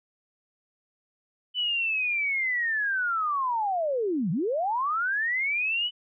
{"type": "linear two-way sweep", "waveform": "sine", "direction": "down then up", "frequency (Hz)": [3005, 148.1, 3005], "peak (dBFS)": -24, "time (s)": [1.54, 5.91], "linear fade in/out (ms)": 50, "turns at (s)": 4.31, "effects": []}